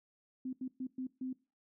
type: tone bursts at uneven times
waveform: sine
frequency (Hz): 258.1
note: C4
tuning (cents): -23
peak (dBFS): -36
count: 5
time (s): 0.45-0.53 / 0.61-0.68 / 0.8-0.87 / 0.98-1.07 / 1.21-1.33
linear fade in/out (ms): 5
effects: noise-tail reverb RT60 0.3 s tail -20 dB re dry